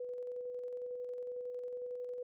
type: tone with tremolo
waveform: sine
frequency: 493.9 Hz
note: B4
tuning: in tune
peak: -38 dBFS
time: 0-2.23 s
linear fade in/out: 5 ms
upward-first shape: square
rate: 11 Hz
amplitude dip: 25%
effects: none